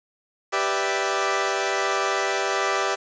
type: chord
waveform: 15% pulse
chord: E minor seventh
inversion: first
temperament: equal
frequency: 392 / 493.9 / 587.3 / 659.3 Hz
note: G4 / B4 / D5 / E5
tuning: 0 / 0 / 0 / 0 cents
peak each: -19 / -23 / -22 / -22 dBFS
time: 0.52-2.96 s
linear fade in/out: 20 ms
effects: resampled to 16000 Hz + 8-bit